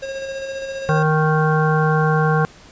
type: tone with tremolo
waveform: square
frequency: 540 Hz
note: C#5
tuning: 45 cents flat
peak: -25 dBFS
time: 0.02-1.03 s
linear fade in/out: 10 ms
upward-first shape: square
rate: 15 Hz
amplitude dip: 30%
type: harmonic tone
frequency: 155.56 Hz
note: D#3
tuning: in tune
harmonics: 1 / 3 / 5 / 7 / 9 / 10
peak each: -16 / -21 / -23 / -24 / -26 / -26 dBFS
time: 0.89-2.45 s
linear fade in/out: 0 ms
effects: pink hiss -45 dBFS RMS until 2.71 s + resampled to 16000 Hz